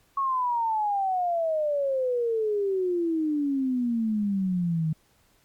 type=exponential sweep; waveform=sine; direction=down; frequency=1110 to 154.5 Hz; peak=-23 dBFS; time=0.17-4.93 s; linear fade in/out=5 ms; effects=pink hiss -64 dBFS RMS until 5.44 s + Opus 48 kbps